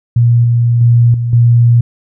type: tone with level steps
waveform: sine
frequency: 118.7 Hz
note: A#2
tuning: 32 cents sharp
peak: -5 / -7 / -4 / -12 / -4 dBFS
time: 0.16-1.81 s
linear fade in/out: 5 ms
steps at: 0.44 / 0.81 / 1.14 / 1.33 s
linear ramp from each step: 2 ms
effects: none